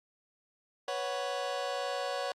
sawtooth chord, B suspended second, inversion none, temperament just, 493.9 / 555.6 / 740.8 Hz, B4 / C#5 / F#5, 0 / +4 / +2 cents, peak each -35 / -31 / -33 dBFS, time 0.88-2.32 s, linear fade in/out 2 ms, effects low-pass 6000 Hz 12 dB/octave + Opus 48 kbps

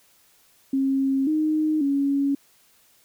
sine tone with pitch steps, 269.8 / 309.4 / 279.2 Hz, C#4 / D#4 / C#4, -47 / -10 / +13 cents, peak -19 dBFS, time 0.73-2.35 s, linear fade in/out 5 ms, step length 540 ms, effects white hiss -59 dBFS RMS until 3.04 s

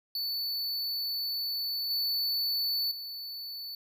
square tone with level steps, 4478 Hz, C#8, 17 cents sharp, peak -31 / -28 / -38 dBFS, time 0.15-3.75 s, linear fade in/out 2 ms, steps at 1.9 / 2.91 s, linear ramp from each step 5 ms, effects none

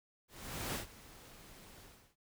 pink noise with ADSR envelope, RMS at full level -38 dBFS, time 0.28-2.16 s, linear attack 470 ms, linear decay 110 ms, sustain -18 dB, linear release 350 ms, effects none

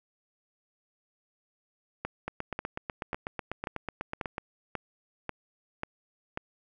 two click trains, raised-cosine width 0.5 ms, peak -18 / -17 dBFS, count 18 / 9, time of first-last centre 2.28-4.381 / 2.05-6.374 s, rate 8.09 / 1.85 Hz, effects none

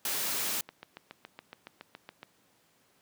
white noise, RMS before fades -32 dBFS, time 0.05-0.61 s, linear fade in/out 2 ms
click train, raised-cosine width 0.3 ms, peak -27 dBFS, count 12, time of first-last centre 0.69-2.231 s, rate 7.14 Hz
effects pink hiss -67 dBFS RMS until 3.01 s + high-pass 150 Hz 12 dB/octave

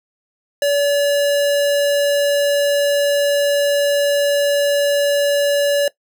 square tone, 572 Hz, D5, 46 cents flat, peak -14 dBFS, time 0.62-5.88 s, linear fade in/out 2 ms, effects noise-tail reverb RT60 0.1 s tail -19 dB re dry

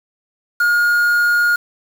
triangle tone with quantisation, 1427 Hz, F6, 37 cents sharp, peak -10 dBFS, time 0.6-1.56 s, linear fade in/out 5 ms, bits 5, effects none

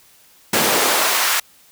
pink noise with high-pass filter sweep, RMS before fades -17 dBFS, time 0.53-1.4 s, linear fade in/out 5 ms, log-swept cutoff 240 to 1400 Hz, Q 0.93, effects white hiss -51 dBFS RMS until 1.71 s

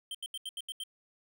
square tone bursts, 3136 Hz, G7, in tune, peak -37 dBFS, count 7, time 0.11-0.836 s, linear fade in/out 2 ms, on 36 ms, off 79 ms, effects none

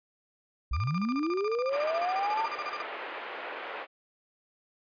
sine linear sweep, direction up, 52.3 to 913 Hz, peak -27 dBFS, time 0.71-2.46 s, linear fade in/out 5 ms
35% pulse tone with tremolo, 1197 Hz, D6, 33 cents sharp, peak -31 dBFS, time 0.73-2.82 s, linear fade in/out 5 ms, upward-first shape square, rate 14 Hz, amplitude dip 80%
pink band-pass noise, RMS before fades -39 dBFS, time 1.7-3.87 s, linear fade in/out 50 ms, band 440 to 2700 Hz, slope 24 dB/octave
effects resampled to 11025 Hz

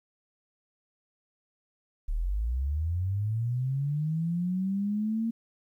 sine linear sweep, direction up, 34.28 to 230.4 Hz, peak -26 dBFS, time 2.08-5.31 s, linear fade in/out 10 ms, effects 11-bit

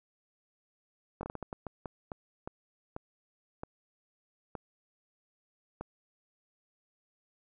slowing click train, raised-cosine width 1 ms, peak -24 dBFS, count 15, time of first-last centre 1.21-5.81 s, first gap 21 ms, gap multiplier 1.37, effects none

